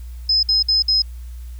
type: tone bursts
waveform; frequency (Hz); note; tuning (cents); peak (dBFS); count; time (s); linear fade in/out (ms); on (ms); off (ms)
sine; 5100; D#8; +42; -13; 4; 0.29-1.021; 5; 140; 57
effects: added 60 Hz sine -30 dBFS peak until 1.59 s + white hiss -53 dBFS RMS until 1.59 s